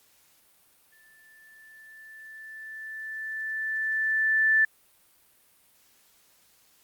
sine tone with exponential growth, 1760 Hz, A6, in tune, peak -17 dBFS, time 0.92-4.65 s, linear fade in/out 5 ms, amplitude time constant 810 ms, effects white hiss -62 dBFS RMS until 6.83 s + Opus 48 kbps

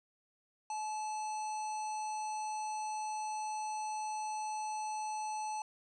harmonic tone with a mistuned harmonic, 859 Hz, A5, 42 cents flat, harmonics 1 / 3 / 5 / 7 / 9 / 10, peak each -36 / -51 / -55 / -49 / -62 / -56 dBFS, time 0.7-5.62 s, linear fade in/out 2 ms, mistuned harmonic 3, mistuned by +37 cents, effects none

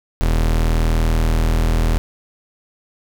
square tone pair together, 40.33 / 80.6 Hz, E1 / E2, -37 / -38 cents, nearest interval octave, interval 1199 cents, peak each -15 / -23 dBFS, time 0.21-1.98 s, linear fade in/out 0 ms, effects none

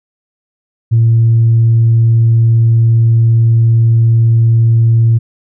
sine tone, 114.7 Hz, A#2, 28 cents flat, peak -4 dBFS, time 0.91-5.19 s, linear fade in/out 20 ms, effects tanh soft clip ceiling -2 dBFS

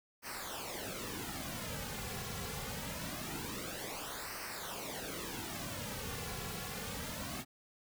pink noise with flanger, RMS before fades -42 dBFS, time 0.22-7.45 s, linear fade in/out 50 ms, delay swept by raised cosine 0.28 to 3.28 ms, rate 0.24 Hz, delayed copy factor -0.75, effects none

